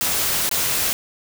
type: noise with dropouts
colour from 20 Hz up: white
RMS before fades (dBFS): -21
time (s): 0.01-0.93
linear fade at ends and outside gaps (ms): 0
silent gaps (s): 0.492-0.513
effects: none